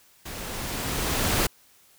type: noise with level ramp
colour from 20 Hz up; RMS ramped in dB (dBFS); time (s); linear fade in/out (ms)
pink; -37 to -22; 0.25-1.47; 10
effects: white hiss -58 dBFS RMS until 1.98 s